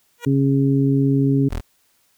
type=tone with exponential growth; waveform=10% pulse; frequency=478.2 Hz; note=A#4; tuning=44 cents sharp; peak=-17 dBFS; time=0.18-0.25 s; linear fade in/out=2 ms; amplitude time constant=15 ms
type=harmonic tone; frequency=137.3 Hz; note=C#3; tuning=16 cents flat; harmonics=1 / 2 / 3; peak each=-17 / -17 / -25 dBFS; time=0.26-1.49 s; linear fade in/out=10 ms
type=tone; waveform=25% pulse; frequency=40.85 Hz; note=E1; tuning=15 cents flat; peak=-19 dBFS; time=1.5-1.61 s; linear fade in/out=20 ms
effects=white hiss -62 dBFS RMS until 2.17 s